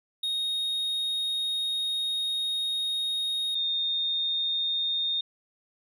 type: tone pair in turn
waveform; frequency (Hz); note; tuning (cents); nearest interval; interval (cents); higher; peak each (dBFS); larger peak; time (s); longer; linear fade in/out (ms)
triangle / sine; 3729 / 3667; A#7 / A#7; 0 / -29; unison; 29; first; -25; neither; 0.23-3.55 / 3.55-5.21; first; 5
effects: none